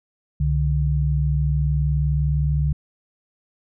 sine tone pair together, 67.05 / 146.83 Hz, C2 / D3, +43 / 0 cents, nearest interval octave + major second, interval 1357 cents, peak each -20 dBFS, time 0.4-2.73 s, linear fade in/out 5 ms, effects none

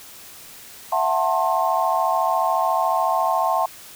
sine chord, F# half-diminished seventh, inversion third, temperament just, 666 / 740 / 888 / 1065.6 Hz, E5 / F#5 / A5 / C6, +18 / 0 / +16 / +31 cents, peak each -23 dBFS, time 0.92-3.66 s, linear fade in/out 5 ms, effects white hiss -42 dBFS RMS until 3.95 s

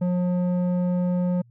square tone with low-pass filter, 179 Hz, F3, 43 cents sharp, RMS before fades -23 dBFS, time 0.01-1.42 s, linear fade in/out 10 ms, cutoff 550 Hz, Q 0.98, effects added 119 Hz sine -51 dBFS peak until 1.5 s

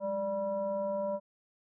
sine tone with frequency modulation, 588 Hz, D5, 2 cents sharp, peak -30 dBFS, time 0-1.2 s, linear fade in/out 50 ms, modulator 385 Hz, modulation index 0.64, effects none

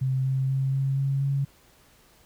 sine tone with pitch steps, 131.5 / 132.87 / 134.26 / 135.67 / 137.08 / 138.52 Hz, C3 / C3 / C3 / C#3 / C#3 / C#3, +9 / +27 / +45 / -37 / -19 / -1 cents, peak -22 dBFS, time 0.01-1.45 s, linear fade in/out 10 ms, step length 240 ms, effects pink hiss -58 dBFS RMS until 2.25 s

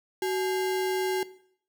sine tone with sample-and-hold, 374.3 Hz, F#4, 20 cents sharp, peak -25 dBFS, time 0.22-1.23 s, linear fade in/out 2 ms, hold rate 1225 Hz, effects noise-tail reverb RT60 0.6 s tail -17 dB re dry

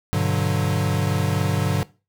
square chord, G major seventh, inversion none, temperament equal with one note detuned, 99.31 / 123.47 / 146.83 / 185 Hz, G2 / B2 / D3 / F#3, +23 / 0 / 0 / 0 cents, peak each -24 / -29 / -24 / -27 dBFS, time 0.13-1.83 s, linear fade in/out 0 ms, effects noise-tail reverb RT60 0.3 s tail -20 dB re dry

